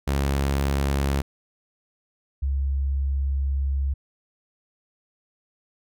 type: tone pair in turn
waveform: sawtooth / sine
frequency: 69.3 / 68.46 Hz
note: C#2 / C#2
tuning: 0 / -21 cents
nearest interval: unison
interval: 21 cents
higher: first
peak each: -17 / -21 dBFS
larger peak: first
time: 0.07-1.22 / 2.42-3.94 s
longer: second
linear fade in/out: 10 ms
effects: none